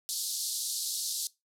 pink band-pass noise, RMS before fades -34 dBFS, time 0.09-1.27 s, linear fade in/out 0 ms, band 3900 to 13000 Hz, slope 48 dB/octave, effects noise-tail reverb RT60 0.2 s tail -20 dB re dry

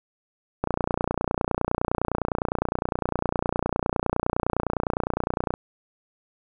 click train, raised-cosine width 1 ms, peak -9 dBFS, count 147, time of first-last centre 0.64-5.539 s, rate 29.8 Hz, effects none

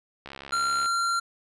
click train, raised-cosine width 0.3 ms, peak -23 dBFS, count 42, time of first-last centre 0.26-0.859 s, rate 68.4 Hz
square tone, 1376 Hz, F6, 26 cents flat, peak -24 dBFS, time 0.52-1.2 s, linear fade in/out 10 ms
effects resampled to 22050 Hz

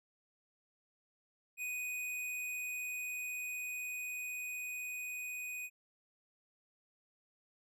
square tone with level ramp, 2489 Hz, D#7, in tune, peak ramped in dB -38 to -41 dBFS, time 1.57-5.7 s, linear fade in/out 50 ms, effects none

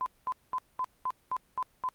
sine tone bursts, 1017 Hz, C6, 50 cents flat, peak -28 dBFS, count 8, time 0.01-1.888 s, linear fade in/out 0 ms, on 51 ms, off 210 ms, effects pink hiss -67 dBFS RMS until 1.94 s + Opus 32 kbps

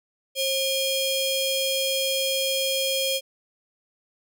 sawtooth ring-modulated tone, 1887 Hz, A#6, 21 cents sharp, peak -16 dBFS, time 0.35-3.21 s, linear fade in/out 50 ms, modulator 1350 Hz, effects none

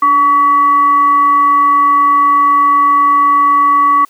sine tone with frequency modulation, 1132 Hz, C#6, 36 cents sharp, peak -6 dBFS, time 0.02-4.05 s, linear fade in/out 5 ms, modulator 841 Hz, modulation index 0.27, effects white hiss -49 dBFS RMS until 4.09 s + high-pass 200 Hz 12 dB/octave

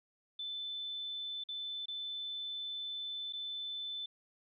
sine tone with dropouts, 3520 Hz, A7, in tune, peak -38 dBFS, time 0.39-4.06 s, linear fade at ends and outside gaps 5 ms, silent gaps 1.439-1.487 / 1.858-1.882 / 3.326-3.333 s, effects none

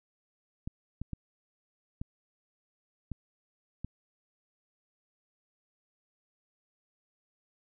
clicks, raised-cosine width 5 ms, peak -24 dBFS, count 6, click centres 0.675 / 1.016 / 1.133 / 2.015 / 3.117 / 3.846 s, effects none

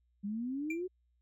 sine exponential sweep, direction up, 196 to 377.2 Hz, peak -34 dBFS, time 0.23-0.88 s, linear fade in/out 20 ms
triangle tone with exponential decay, 2368 Hz, D7, 14 cents sharp, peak -32 dBFS, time 0.7-0.82 s, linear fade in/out 5 ms, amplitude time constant 25 ms
effects added 60 Hz sine -70 dBFS peak until 1.21 s

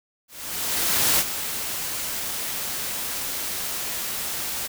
white noise with ADSR envelope, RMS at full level -19 dBFS, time 0.28-4.68 s, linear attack 910 ms, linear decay 45 ms, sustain -10 dB, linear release 19 ms, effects none

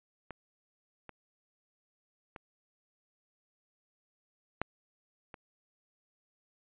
clicks, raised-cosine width 0.5 ms, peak -26 / -30 / -29 / -15 / -30 dBFS, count 5, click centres 0.307 / 1.093 / 2.362 / 4.616 / 5.342 s, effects resampled to 8000 Hz

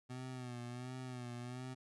25% pulse tone with vibrato, 124.8 Hz, B2, 19 cents sharp, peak -40 dBFS, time 0.09-1.75 s, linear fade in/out 20 ms, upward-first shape sine, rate 1.4 Hz, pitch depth 58 cents each way, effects resampled to 24000 Hz

